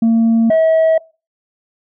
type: tone pair in turn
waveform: sine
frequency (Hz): 227.7 / 644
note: A#3 / E5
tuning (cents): -40 / -41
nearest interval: octave + tritone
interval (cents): 1799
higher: second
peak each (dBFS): -6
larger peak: neither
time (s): 0.02-0.5 / 0.5-0.98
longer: neither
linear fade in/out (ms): 5
effects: noise-tail reverb RT60 0.3 s tail -23 dB re dry + tanh soft clip ceiling -8 dBFS